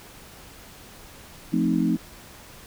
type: chord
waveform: sine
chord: F dominant seventh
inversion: none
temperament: equal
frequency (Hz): 174.61 / 220 / 261.6 / 311.1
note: F3 / A3 / C4 / Eb4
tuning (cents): 0 / 0 / 0 / 0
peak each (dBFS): -25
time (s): 1.52-1.97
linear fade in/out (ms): 20
effects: pink hiss -46 dBFS RMS until 2.66 s